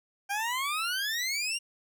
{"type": "exponential sweep", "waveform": "20% pulse", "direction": "up", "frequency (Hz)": [784, 2855], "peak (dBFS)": -24, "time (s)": [0.29, 1.59], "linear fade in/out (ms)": 20, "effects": []}